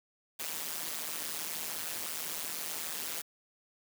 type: noise with amplitude modulation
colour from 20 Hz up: white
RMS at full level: -34 dBFS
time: 0.39-3.22 s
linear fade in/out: 10 ms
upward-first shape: sine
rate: 159 Hz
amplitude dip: 90%
effects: high-pass 150 Hz 12 dB/octave